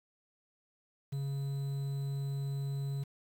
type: tone with quantisation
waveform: triangle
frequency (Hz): 138.59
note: C#3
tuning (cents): 0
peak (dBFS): -31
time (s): 1.12-3.04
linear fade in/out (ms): 10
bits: 9
effects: none